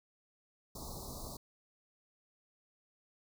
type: band-stop noise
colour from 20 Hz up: pink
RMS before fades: -45 dBFS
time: 0.75-1.37 s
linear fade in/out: 5 ms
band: 1200 to 3900 Hz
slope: 96 dB/octave
effects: none